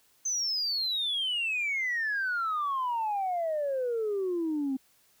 sine exponential sweep, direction down, 6272 to 260 Hz, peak -26 dBFS, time 0.25-4.77 s, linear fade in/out 10 ms, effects tanh soft clip ceiling -24 dBFS + white hiss -65 dBFS RMS until 5.2 s

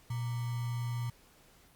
sine tone with sample-and-hold, 120 Hz, B2, 49 cents flat, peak -32 dBFS, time 0.1-1.1 s, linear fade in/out 5 ms, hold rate 1050 Hz, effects pink hiss -62 dBFS RMS until 1.75 s + Opus 48 kbps

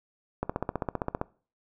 click train, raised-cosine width 1 ms, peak -14 dBFS, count 13, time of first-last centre 0.43-1.214 s, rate 15.3 Hz, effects noise-tail reverb RT60 0.4 s tail -21 dB re dry

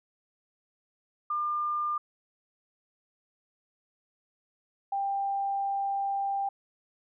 sine tone pair in turn, 1200 / 791.9 Hz, D6 / G5, +37 / +17 cents, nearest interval perfect fifth, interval 720 cents, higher first, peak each -27 dBFS, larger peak neither, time 1.3-1.98 / 4.92-6.49 s, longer second, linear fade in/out 5 ms, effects none

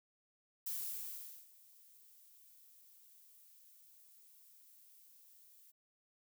violet noise with ADSR envelope, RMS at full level -40 dBFS, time 0.66-5.72 s, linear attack 8 ms, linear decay 790 ms, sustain -23 dB, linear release 20 ms, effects none

